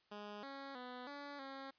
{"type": "tone with pitch steps", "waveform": "10% pulse", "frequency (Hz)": [207.3, 274.9, 249.2, 285.8, 270.7], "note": ["G#3", "C#4", "B3", "D4", "C#4"], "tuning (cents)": [-3, -14, 16, -47, -41], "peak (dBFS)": -39, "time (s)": [0.11, 1.71], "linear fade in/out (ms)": 10, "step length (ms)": 320, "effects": ["white hiss -75 dBFS RMS until 1.78 s", "resampled to 11025 Hz"]}